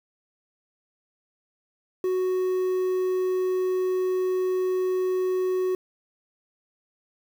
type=tone with quantisation; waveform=triangle; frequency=370 Hz; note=F#4; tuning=in tune; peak=-20 dBFS; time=2.04-5.75 s; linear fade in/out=2 ms; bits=8; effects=none